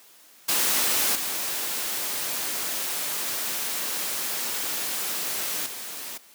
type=noise with level steps; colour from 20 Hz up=white; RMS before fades=-23 / -29 / -36 dBFS; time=0.48-6.18 s; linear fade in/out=10 ms; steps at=1.15 / 5.66 s; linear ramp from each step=5 ms; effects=white hiss -53 dBFS RMS until 6.34 s + high-pass 200 Hz 12 dB/octave